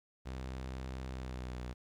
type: tone with pitch glide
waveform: sawtooth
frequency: 64.7 to 61.92 Hz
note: C2 to B1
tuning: -19 to +5 cents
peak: -36 dBFS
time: 0.25-1.74 s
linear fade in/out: 20 ms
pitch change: -76 cents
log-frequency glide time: 1.11-1.57 s
effects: low-pass 7000 Hz 12 dB/octave + 12-bit